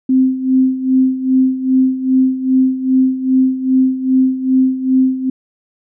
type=tone with tremolo; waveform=sine; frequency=260.4 Hz; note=C4; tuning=8 cents flat; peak=-7 dBFS; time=0.09-5.3 s; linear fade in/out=5 ms; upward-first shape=sine; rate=2.5 Hz; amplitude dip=75%; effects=none